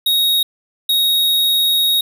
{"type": "tone pair in turn", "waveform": "square", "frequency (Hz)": [3762, 3762], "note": ["A#7", "A#7"], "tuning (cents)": [15, 15], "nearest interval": "unison", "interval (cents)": 0, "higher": "neither", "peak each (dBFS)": -13, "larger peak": "neither", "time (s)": [[0.06, 0.43], [0.89, 2.01]], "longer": "second", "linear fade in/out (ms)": 5, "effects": []}